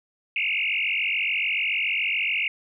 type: tone with frequency modulation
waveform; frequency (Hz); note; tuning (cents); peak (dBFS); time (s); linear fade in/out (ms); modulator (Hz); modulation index
sine; 2489; D#7; 0; -22; 0.36-2.48; 2; 47; 7.3
effects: none